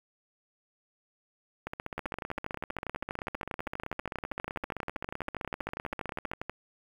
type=two click trains; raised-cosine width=0.5 ms; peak=-19 / -20 dBFS; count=57 / 73; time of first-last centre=1.98-6.496 / 1.67-6.315 s; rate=12.4 / 15.5 Hz; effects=8-bit